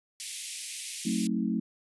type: high-pass noise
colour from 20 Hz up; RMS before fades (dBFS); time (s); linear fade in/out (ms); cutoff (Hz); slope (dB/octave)
white; -36; 0.2-1.27; 0; 2100; 48
type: chord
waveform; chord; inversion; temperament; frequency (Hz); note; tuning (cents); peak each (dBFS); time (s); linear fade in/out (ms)
sine; F# diminished seventh; none; just; 185 / 222 / 266.4 / 319.7; F#3 / A3 / C4 / Eb4; 0 / +16 / +31 / +47; -32 / -29 / -34 / -35; 1.05-1.6; 10
effects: resampled to 24000 Hz